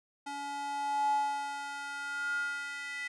square tone with high-pass filter sweep, 283.3 Hz, C#4, 38 cents sharp, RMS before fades -35 dBFS, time 0.26-3.08 s, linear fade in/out 10 ms, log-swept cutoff 600 to 1900 Hz, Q 8.9, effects resampled to 24000 Hz

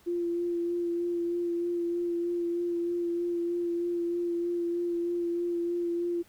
sine tone with vibrato, 345.1 Hz, F4, 21 cents flat, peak -27 dBFS, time 0.06-6.23 s, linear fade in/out 20 ms, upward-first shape sine, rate 3.2 Hz, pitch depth 16 cents each way, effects pink hiss -61 dBFS RMS until 6.28 s

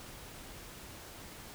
silence, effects pink hiss -49 dBFS RMS until 1.54 s

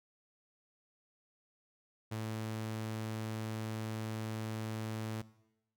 sawtooth tone, 110 Hz, A2, in tune, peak -33 dBFS, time 2.11-5.22 s, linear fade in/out 10 ms, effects noise-tail reverb RT60 0.9 s tail -19 dB re dry

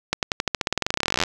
accelerating click train, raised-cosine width 0.2 ms, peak -3 dBFS, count 29, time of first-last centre 0.13-1.236 s, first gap 98 ms, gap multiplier 0.92, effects none

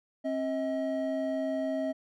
triangle tone pair together, 267.4 / 636 Hz, C4 / D#5, +38 / +38 cents, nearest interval octave + minor third, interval 1500 cents, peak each -30 / -29 dBFS, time 0.24-1.93 s, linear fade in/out 20 ms, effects none

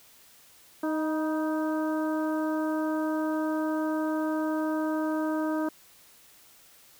harmonic tone with a mistuned harmonic, 311.1 Hz, D#4, in tune, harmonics 1 / 2 / 3 / 4 / 5, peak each -27 / -33 / -37 / -39 / -41 dBFS, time 0.83-5.69 s, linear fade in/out 5 ms, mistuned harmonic 3, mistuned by +36 cents, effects white hiss -56 dBFS RMS until 6.99 s

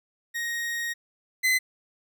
40% pulse tone pair in turn, 1874 / 2035 Hz, A#6 / C7, +9 / -49 cents, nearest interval minor second, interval 142 cents, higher second, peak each -27 / -19 dBFS, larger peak second, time 0.34-0.94 / 1.43-1.59 s, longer first, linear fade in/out 20 ms, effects none

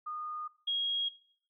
sine tone pair in turn, 1226 / 3282 Hz, D#6 / G#7, -26 / -21 cents, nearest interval octave + perfect fourth, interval 1705 cents, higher second, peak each -36 / -29 dBFS, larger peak second, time 0.06-0.48 / 0.67-1.09 s, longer neither, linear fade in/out 10 ms, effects noise-tail reverb RT60 0.6 s tail -19 dB re dry

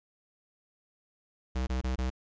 square tone bursts, 63.7 Hz, C2, 46 cents flat, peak -29 dBFS, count 4, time 1.55-2.102 s, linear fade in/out 10 ms, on 120 ms, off 24 ms, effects resampled to 16000 Hz + 11-bit

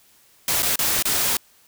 white noise with dropouts, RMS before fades -21 dBFS, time 0.48-1.37 s, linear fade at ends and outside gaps 2 ms, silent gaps 0.623-0.629 / 0.758-0.79 / 1.025-1.053 s, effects white hiss -56 dBFS RMS until 1.67 s

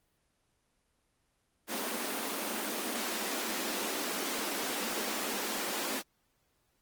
pink high-pass noise, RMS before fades -35 dBFS, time 1.67-6.03 s, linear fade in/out 50 ms, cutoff 200 Hz, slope 96 dB/octave, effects pink hiss -75 dBFS RMS until 6.81 s + Opus 24 kbps

